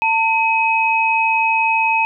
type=tone pair together; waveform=sine; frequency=898 / 2540 Hz; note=A5 / D#7; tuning=+35 / +35 cents; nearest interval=octave + tritone; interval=1800 cents; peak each=-16 dBFS; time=0.02-2.05 s; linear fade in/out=0 ms; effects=none